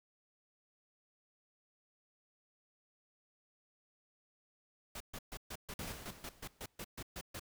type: noise bursts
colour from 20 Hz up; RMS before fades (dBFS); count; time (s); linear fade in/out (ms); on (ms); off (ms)
pink; -45; 14; 4.95-7.396; 5; 54; 130
type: noise with exponential decay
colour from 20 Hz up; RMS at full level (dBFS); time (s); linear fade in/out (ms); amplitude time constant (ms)
pink; -42; 5.79-6.85; 2; 230
effects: none